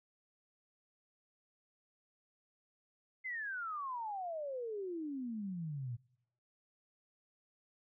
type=exponential sweep; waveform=sine; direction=down; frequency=2099 to 114.5 Hz; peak=-38 dBFS; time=3.24-5.97 s; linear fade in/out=20 ms; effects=noise-tail reverb RT60 0.8 s tail -25 dB re dry